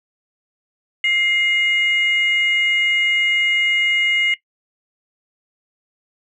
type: tone pair together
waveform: sine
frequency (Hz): 2108 / 2882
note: C7 / F#7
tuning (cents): +12 / -46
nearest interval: perfect fourth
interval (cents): 542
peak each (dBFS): -16 / -19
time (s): 1.04-4.34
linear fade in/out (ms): 2
effects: noise-tail reverb RT60 0.1 s tail -17 dB re dry + tanh soft clip ceiling -8 dBFS